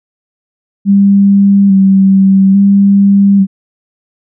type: tone with vibrato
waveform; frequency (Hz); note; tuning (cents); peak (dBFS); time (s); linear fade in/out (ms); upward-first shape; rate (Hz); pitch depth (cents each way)
sine; 196; G3; 0; -3; 0.85-3.47; 50; square; 0.59; 25
effects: none